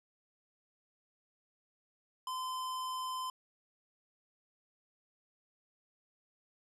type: tone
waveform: square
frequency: 1027 Hz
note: C6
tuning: 33 cents flat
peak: -37 dBFS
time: 2.27-3.3 s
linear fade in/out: 2 ms
effects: low-pass 12000 Hz 12 dB/octave